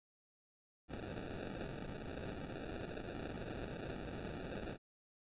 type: noise with sample-and-hold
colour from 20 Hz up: white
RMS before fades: -45 dBFS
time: 0.88-4.78 s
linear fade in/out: 50 ms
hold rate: 1050 Hz
effects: resampled to 8000 Hz